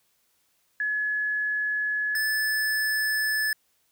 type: tone pair in turn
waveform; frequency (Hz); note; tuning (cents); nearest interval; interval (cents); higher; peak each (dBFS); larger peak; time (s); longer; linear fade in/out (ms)
sine / square; 1700 / 1735.7; G#6 / A6; +40 / -24; unison; 36; second; -24; neither; 0.8-2.15 / 2.15-3.53; second; 2
effects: white hiss -69 dBFS RMS until 3.91 s